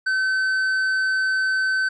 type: tone with tanh clipping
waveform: sine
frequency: 1530 Hz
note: G6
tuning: 42 cents flat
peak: -20 dBFS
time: 0.06-1.89 s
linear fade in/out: 10 ms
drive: 7 dB
effects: none

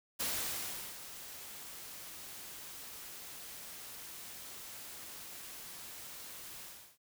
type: noise with ADSR envelope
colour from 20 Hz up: white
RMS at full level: -35 dBFS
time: 0.19-6.98 s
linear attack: 16 ms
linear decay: 740 ms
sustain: -13 dB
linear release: 350 ms
effects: none

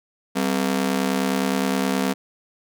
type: ring-modulated tone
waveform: sawtooth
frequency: 228.2 Hz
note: A#3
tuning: 37 cents flat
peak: -13 dBFS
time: 0.35-2.14 s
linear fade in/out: 20 ms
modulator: 34.8 Hz
effects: none

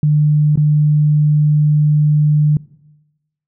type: tone with dropouts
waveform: sine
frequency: 150 Hz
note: D3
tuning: 37 cents sharp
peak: -9 dBFS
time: 0.03-2.57 s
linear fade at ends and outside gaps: 2 ms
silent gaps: 0.557-0.574 s
effects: noise-tail reverb RT60 1.0 s tail -21 dB re dry

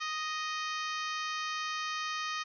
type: harmonic tone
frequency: 622.3 Hz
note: D#5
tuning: in tune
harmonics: 2 / 3 / 4 / 5 / 6 / 7 / 8 / 9 / 10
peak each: -36 / -40 / -42 / -44 / -46 / -47 / -48 / -49 / -50 dBFS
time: 0-2.44 s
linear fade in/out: 20 ms
effects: none

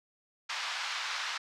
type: band-pass noise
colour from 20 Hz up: pink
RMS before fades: -36 dBFS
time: 0.49-1.38 s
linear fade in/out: 10 ms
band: 980 to 5500 Hz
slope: 24 dB/octave
effects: none

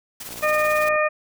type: noise with tremolo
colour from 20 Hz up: white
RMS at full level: -33 dBFS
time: 0.2-0.89 s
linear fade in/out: 5 ms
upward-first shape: triangle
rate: 18 Hz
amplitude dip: 65%
type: click train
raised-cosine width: 1 ms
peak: -26 dBFS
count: 40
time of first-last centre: 0.29-0.959 s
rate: 58.3 Hz
type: harmonic tone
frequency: 610 Hz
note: D#5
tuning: 34 cents flat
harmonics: 1 / 2 / 3 / 4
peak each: -20 / -23 / -25 / -26 dBFS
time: 0.42-1.09 s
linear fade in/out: 20 ms
effects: none

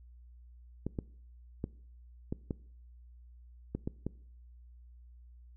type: clicks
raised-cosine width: 3 ms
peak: -21 dBFS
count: 8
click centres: 0.866 / 0.988 / 1.641 / 2.325 / 2.508 / 3.75 / 3.875 / 4.066 s
effects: noise-tail reverb RT60 0.6 s tail -22 dB re dry + added 60 Hz sine -52 dBFS peak until 5.56 s

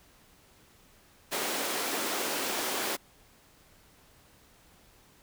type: high-pass noise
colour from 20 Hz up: pink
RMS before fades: -32 dBFS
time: 1.31-2.97 s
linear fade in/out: 20 ms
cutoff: 270 Hz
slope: 24 dB/octave
effects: pink hiss -60 dBFS RMS until 5.22 s

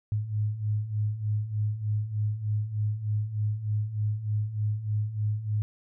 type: beating tone pair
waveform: sine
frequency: 103.83 / 107.13 Hz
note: G#2 / A2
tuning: 0 / -46 cents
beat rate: 3.3 Hz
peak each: -32 / -27 dBFS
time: 0.12-5.62 s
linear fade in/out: 0 ms
effects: none

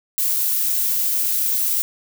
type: noise with dropouts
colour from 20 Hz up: violet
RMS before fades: -20 dBFS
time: 0.18-1.82 s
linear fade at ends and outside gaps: 0 ms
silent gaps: 0.363-0.367 s
effects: none

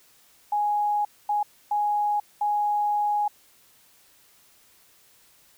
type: tone bursts at uneven times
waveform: sine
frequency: 830.6 Hz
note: G#5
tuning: in tune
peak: -21 dBFS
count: 4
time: 0.52-1.05 / 1.29-1.43 / 1.71-2.2 / 2.41-3.28 s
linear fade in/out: 5 ms
effects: white hiss -58 dBFS RMS until 5.57 s

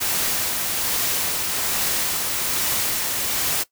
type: noise with tremolo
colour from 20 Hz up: white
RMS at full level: -22 dBFS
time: 0-3.64 s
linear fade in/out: 20 ms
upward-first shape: sine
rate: 1.2 Hz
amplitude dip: 25%
effects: noise-tail reverb RT60 0.1 s tail -18 dB re dry

